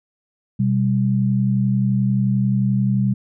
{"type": "tone pair together", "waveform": "sine", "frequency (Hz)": [126.2, 197.61], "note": ["B2", "G3"], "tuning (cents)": [38, 14], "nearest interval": "minor sixth", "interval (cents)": 776, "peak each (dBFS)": -18, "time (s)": [0.59, 3.14], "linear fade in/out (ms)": 10, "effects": []}